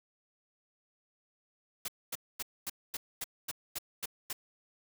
white noise bursts, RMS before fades -37 dBFS, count 10, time 1.85-4.33 s, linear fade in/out 5 ms, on 32 ms, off 240 ms, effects none

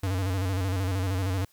square tone with vibrato, 94.2 Hz, F#2, 32 cents sharp, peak -26 dBFS, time 0.03-1.45 s, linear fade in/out 5 ms, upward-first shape square, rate 13 Hz, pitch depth 64 cents each way, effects white hiss -63 dBFS RMS until 1.52 s

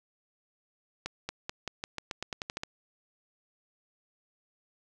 accelerating click train, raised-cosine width 0.2 ms, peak -17 dBFS, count 13, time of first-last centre 1.06-2.634 s, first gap 230 ms, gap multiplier 0.89, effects none

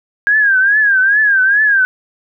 sine tone with vibrato, 1621 Hz, G#6, 42 cents flat, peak -8 dBFS, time 0.27-1.85 s, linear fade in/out 0 ms, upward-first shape triangle, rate 2.4 Hz, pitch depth 140 cents each way, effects none

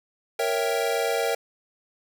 square chord, A# diminished seventh, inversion none, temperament equal, 466.2 / 554.4 / 659.3 / 784 Hz, A#4 / C#5 / E5 / G5, 0 / 0 / 0 / 0 cents, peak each -27 / -30 / -30 / -31 dBFS, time 0.39-1.35 s, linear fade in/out 5 ms, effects none

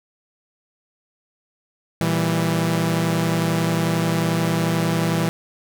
sawtooth chord, E diminished, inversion second, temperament equal, 116.54 / 164.81 / 196 Hz, Bb2 / E3 / G3, 0 / 0 / 0 cents, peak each -22 / -16 / -22 dBFS, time 2.01-5.29 s, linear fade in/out 0 ms, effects none

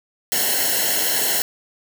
white noise with comb filter, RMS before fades -20 dBFS, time 0.32-1.42 s, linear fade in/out 0 ms, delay 0.83 ms, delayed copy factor -0.95, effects none

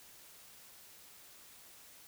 silence, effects white hiss -57 dBFS RMS until 2.07 s

